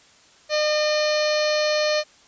harmonic tone, 606 Hz, D#5, 46 cents flat, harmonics 1 / 2 / 3 / 4 / 5 / 6 / 7 / 8 / 9 / 10, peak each -20 / -32 / -30 / -31 / -35 / -37 / -28 / -37 / -37 / -37 dBFS, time 0.49-2.04 s, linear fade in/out 50 ms, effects white hiss -53 dBFS RMS until 2.27 s + resampled to 16000 Hz

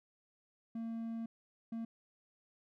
triangle tone bursts at uneven times, 227.9 Hz, A#3, 39 cents flat, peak -36 dBFS, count 2, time 0.75-1.26 / 1.72-1.85 s, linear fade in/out 5 ms, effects none

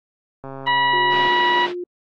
click train, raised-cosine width 1 ms, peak -20 dBFS, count 114, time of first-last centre 0.44-1.277 s, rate 135 Hz
harmonic tone, 971 Hz, B5, 30 cents flat, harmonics 1 / 2 / 3 / 4, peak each -17 / -20 / -25 / -31 dBFS, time 0.66-1.67 s, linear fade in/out 20 ms
sine tone with pitch glide, 362.4 to 354.9 Hz, F#4 to F4, -36 to +28 cents, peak -25 dBFS, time 0.93-1.84 s, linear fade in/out 5 ms, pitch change -36 cents, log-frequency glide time 1.22-1.48 s
pink band-pass noise, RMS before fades -31 dBFS, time 1.09-1.74 s, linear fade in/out 50 ms, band 220 to 3800 Hz, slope 24 dB/octave
effects AAC 48 kbps

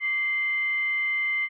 sine tone with frequency modulation, 2088 Hz, C7, 4 cents flat, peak -23 dBFS, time 0-1.49 s, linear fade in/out 50 ms, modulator 925 Hz, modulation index 0.2, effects none

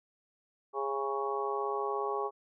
harmonic tone with a mistuned harmonic, 137.2 Hz, C#3, 17 cents flat, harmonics 3 / 4 / 5 / 6 / 7 / 8, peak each -34 / -42 / -43 / -37 / -43 / -36 dBFS, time 0.73-2.31 s, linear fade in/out 50 ms, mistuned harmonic 8, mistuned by +22 cents, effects none

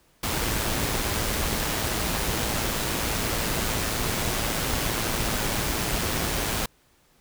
pink noise with amplitude modulation, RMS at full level -25 dBFS, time 0.23-6.66 s, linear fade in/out 5 ms, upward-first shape sine, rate 111 Hz, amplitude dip 35%, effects pink hiss -62 dBFS RMS until 7.2 s

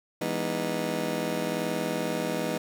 20% pulse chord, E major seventh, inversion none, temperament just, 164.81 / 206 / 247.2 / 309 Hz, E3 / G#3 / B3 / D#4, 0 / -14 / +2 / -12 cents, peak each -29 dBFS, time 0.21-2.58 s, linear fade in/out 5 ms, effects none

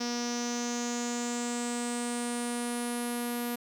sawtooth tone with low-pass filter sweep, 240 Hz, B3, 49 cents flat, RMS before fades -33 dBFS, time 0-3.56 s, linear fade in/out 10 ms, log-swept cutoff 5500 to 12000 Hz, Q 6.9, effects 9-bit

